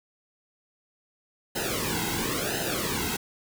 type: noise with flanger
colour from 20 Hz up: pink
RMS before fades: -29 dBFS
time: 1.55-3.17 s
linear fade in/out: 10 ms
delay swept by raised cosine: 0.87 to 1.71 ms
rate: 0.97 Hz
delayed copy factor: -0.9
effects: none